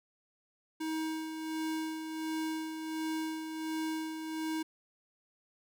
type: tone with tremolo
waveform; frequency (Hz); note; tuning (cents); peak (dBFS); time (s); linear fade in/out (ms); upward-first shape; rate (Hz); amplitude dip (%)
square; 317; D#4; +32; -33; 0.8-4.63; 10; sine; 1.4; 50
effects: none